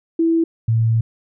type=tone pair in turn; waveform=sine; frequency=329.6 / 113.28 Hz; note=E4 / A#2; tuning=0 / -49 cents; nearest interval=octave + tritone; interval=1849 cents; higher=first; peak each=-13 dBFS; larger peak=neither; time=0.19-0.44 / 0.68-1.01 s; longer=second; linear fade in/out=5 ms; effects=none